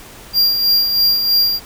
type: tone with tremolo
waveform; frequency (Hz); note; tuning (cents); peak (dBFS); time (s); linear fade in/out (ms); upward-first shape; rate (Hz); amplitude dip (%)
square; 4770; D8; +26; -10; 0.33-1.6; 50; sine; 3.1; 50
effects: pink hiss -38 dBFS RMS until 1.65 s